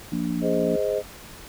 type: harmonic tone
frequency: 58.27 Hz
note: A#1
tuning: in tune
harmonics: 3 / 4 / 5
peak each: -28 / -28 / -28 dBFS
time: 0.12-0.76 s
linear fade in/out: 5 ms
type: chord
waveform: sine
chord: Ab major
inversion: none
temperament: just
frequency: 415.3 / 519.1 / 623 Hz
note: Ab4 / C5 / Eb5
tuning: 0 / -14 / +2 cents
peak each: -26 dBFS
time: 0.41-1.03 s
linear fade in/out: 50 ms
effects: pink hiss -43 dBFS RMS until 1.48 s